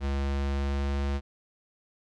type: tone with pitch glide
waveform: square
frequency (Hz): 69.3 to 69.86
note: C#2 to C#2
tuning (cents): 0 to +14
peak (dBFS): -27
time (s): 0-1.21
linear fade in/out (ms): 50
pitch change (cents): +14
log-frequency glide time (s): 0.36-1.01
effects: low-pass 5000 Hz 12 dB/octave